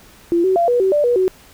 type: tone with pitch steps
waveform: sine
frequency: 341.6 / 377.4 / 685 / 486.1 / 381.8 / 589 / 484 / 373.2 Hz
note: F4 / F#4 / F5 / B4 / G4 / D5 / B4 / F#4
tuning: -38 / +34 / -34 / -28 / -46 / +5 / -35 / +15 cents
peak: -12 dBFS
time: 0.32-1.28 s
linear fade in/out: 0 ms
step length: 120 ms
effects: pink hiss -46 dBFS RMS until 1.53 s